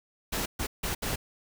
pink noise bursts at uneven times, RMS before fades -31 dBFS, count 4, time 0.32-0.46 / 0.59-0.67 / 0.83-0.95 / 1.02-1.16 s, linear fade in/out 10 ms, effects none

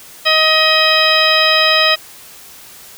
harmonic tone with a mistuned harmonic, 630 Hz, D#5, 21 cents sharp, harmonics 1 / 2 / 3 / 4 / 5 / 6 / 8, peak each -17 / -17 / -17 / -17 / -17 / -17 / -17 dBFS, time 0.25-1.96 s, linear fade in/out 20 ms, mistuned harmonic 6, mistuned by +48 cents, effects white hiss -38 dBFS RMS until 2.97 s

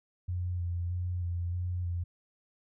sine tone with vibrato, 88.2 Hz, F2, 18 cents sharp, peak -30 dBFS, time 0.28-2.04 s, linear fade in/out 10 ms, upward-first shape square, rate 1.6 Hz, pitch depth 23 cents each way, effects none

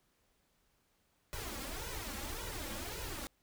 pink noise with flanger, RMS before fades -42 dBFS, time 1.33-3.27 s, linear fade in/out 0 ms, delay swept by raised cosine 2 to 3.7 ms, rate 1.8 Hz, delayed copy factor +0.8, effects pink hiss -75 dBFS RMS until 3.42 s

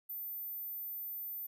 sine tone, 14080 Hz, A9, in tune, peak -39 dBFS, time 0.09-1.47 s, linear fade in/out 10 ms, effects none

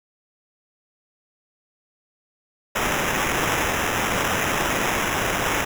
white noise with sample-and-hold, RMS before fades -23 dBFS, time 2.75-5.65 s, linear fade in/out 10 ms, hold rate 4410 Hz, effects none

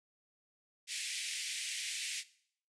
pink band-pass noise, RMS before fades -40 dBFS, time 0.87-2.24 s, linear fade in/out 50 ms, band 2000 to 9800 Hz, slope 48 dB/octave, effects noise-tail reverb RT60 0.6 s tail -18 dB re dry

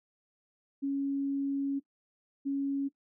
sine tone pair in turn, 277.2 / 277.2 Hz, C#4 / C#4, 0 / 0 cents, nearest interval unison, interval 0 cents, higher neither, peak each -28 dBFS, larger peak neither, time 0.82-1.8 / 2.45-2.89 s, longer first, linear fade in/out 20 ms, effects noise-tail reverb RT60 0.1 s tail -17 dB re dry

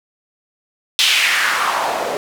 white noise with band-pass filter sweep, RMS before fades -17 dBFS, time 0.99-2.17 s, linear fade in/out 0 ms, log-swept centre 3400 to 490 Hz, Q 2.5, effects none

